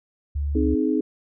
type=tone; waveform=sine; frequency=72 Hz; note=D2; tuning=34 cents flat; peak=-22 dBFS; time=0.35-0.75 s; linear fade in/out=10 ms
type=chord; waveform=sine; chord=Ab major; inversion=first; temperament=equal with one note detuned; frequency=261.6 / 311.1 / 421.6 Hz; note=C4 / Eb4 / Ab4; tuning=0 / 0 / +26 cents; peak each=-23 / -22 / -26 dBFS; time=0.55-1.01 s; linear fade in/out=5 ms
effects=none